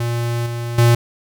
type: tone with level steps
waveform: square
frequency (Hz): 118.3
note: A#2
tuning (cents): +26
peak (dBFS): -19 / -23 / -10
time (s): 0-0.95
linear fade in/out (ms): 5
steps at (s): 0.46 / 0.78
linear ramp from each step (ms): 5
effects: none